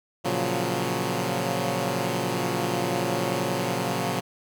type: chord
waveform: 10% pulse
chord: Gb major seventh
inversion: first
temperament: equal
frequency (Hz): 116.54 / 138.59 / 174.61 / 185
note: Bb2 / Db3 / F3 / Gb3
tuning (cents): 0 / 0 / 0 / 0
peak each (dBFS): -22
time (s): 0.24-4.21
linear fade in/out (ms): 20
effects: none